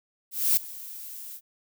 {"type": "noise with ADSR envelope", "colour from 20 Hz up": "violet", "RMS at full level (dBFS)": -20, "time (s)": [0.31, 1.41], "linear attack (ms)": 260, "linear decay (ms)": 4, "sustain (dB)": -20, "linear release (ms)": 61, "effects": []}